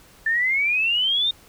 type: exponential sweep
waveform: sine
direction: up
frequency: 1760 to 3697 Hz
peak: -18 dBFS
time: 0.26-1.31 s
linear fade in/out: 5 ms
effects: pink hiss -51 dBFS RMS until 1.48 s